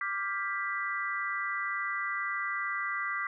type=chord; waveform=sine; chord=G dominant seventh; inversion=second; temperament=equal with one note detuned; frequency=1174.7 / 1396.9 / 1588 / 1975.5 Hz; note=D6 / F6 / G6 / B6; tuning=0 / 0 / +22 / 0 cents; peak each=-35 / -39 / -38 / -34 dBFS; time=0.01-3.27 s; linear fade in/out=2 ms; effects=none